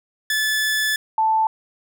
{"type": "tone pair in turn", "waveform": ["sawtooth", "sine"], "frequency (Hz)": [1733, 880.4], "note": ["A6", "A5"], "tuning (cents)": [-27, 1], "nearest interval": "octave", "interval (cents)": 1172, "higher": "first", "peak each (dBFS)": -15, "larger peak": "neither", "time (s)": [[0.3, 0.96], [1.18, 1.47]], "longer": "first", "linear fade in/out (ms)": 2, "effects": []}